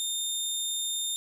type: tone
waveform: 20% pulse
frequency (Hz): 3636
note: A#7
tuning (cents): -44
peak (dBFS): -23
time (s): 0-1.16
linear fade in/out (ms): 0
effects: none